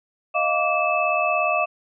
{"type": "tone cluster", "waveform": "sine", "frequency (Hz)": [623, 700, 1160, 2617], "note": ["D#5", "F5", "D6", "E7"], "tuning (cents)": [2, 4, -22, -13], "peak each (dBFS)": -24, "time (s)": [0.34, 1.66], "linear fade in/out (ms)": 20, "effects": []}